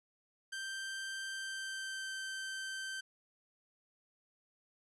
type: tone with pitch glide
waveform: sawtooth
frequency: 1568 to 1553.6 Hz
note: G6 to G6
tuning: 0 to -16 cents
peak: -36 dBFS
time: 0.52-3.01 s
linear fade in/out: 10 ms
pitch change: -16 cents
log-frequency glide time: 1.29-2.14 s
effects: resampled to 24000 Hz